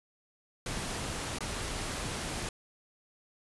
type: noise with dropouts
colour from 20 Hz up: pink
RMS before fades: -36 dBFS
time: 0.66-2.49 s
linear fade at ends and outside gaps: 2 ms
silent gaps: 1.386-1.406 s
effects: resampled to 24000 Hz